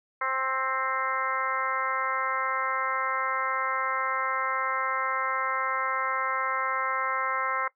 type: harmonic tone with a mistuned harmonic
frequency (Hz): 263.8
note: C4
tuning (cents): +14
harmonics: 2 / 3 / 4 / 5 / 6 / 7 / 8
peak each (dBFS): -37 / -39 / -30 / -30 / -37 / -37 / -35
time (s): 0.21-7.68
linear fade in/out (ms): 5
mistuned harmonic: 8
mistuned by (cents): -18
effects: noise-tail reverb RT60 0.1 s tail -19 dB re dry